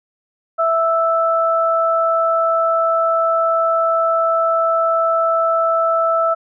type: tone pair together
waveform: sine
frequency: 659.3 / 1318.6 Hz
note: E5 / E6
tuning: 0 / 0 cents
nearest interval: octave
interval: 1200 cents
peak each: -16 dBFS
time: 0.58-6.35 s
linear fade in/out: 20 ms
effects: none